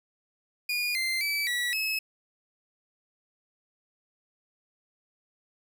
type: tone with pitch steps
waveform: 30% pulse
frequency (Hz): 2437 / 2083 / 2305 / 1942 / 2584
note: D#7 / C7 / D7 / B6 / E7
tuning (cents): -37 / -8 / -33 / -30 / -35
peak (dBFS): -24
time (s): 0.69-1.99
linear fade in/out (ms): 5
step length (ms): 260
effects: none